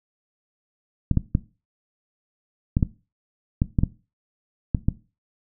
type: clicks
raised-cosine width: 5 ms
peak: -6 dBFS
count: 10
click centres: 1.113 / 1.173 / 1.351 / 2.769 / 2.828 / 3.619 / 3.788 / 3.835 / 4.748 / 4.885 s
effects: noise-tail reverb RT60 0.3 s tail -17 dB re dry